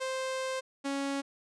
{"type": "tone pair in turn", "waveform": "sawtooth", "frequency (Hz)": [523.3, 277.2], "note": ["C5", "C#4"], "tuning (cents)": [0, 0], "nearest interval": "major seventh", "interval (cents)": 1100, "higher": "first", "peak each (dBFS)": [-28, -27], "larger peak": "second", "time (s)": [[0, 0.61], [0.84, 1.22]], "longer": "first", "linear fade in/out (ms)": 20, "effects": ["resampled to 22050 Hz"]}